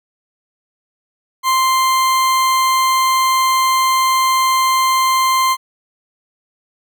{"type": "tone", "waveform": "40% pulse", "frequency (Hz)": 1046.5, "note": "C6", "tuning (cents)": 0, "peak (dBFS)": -11, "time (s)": [1.43, 5.57], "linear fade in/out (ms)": 50, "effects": []}